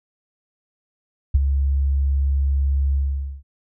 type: tone with ADSR envelope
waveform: sine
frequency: 69 Hz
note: C#2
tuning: 7 cents flat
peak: -9 dBFS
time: 1.34-3.43 s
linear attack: 11 ms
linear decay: 28 ms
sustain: -7 dB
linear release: 480 ms
effects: none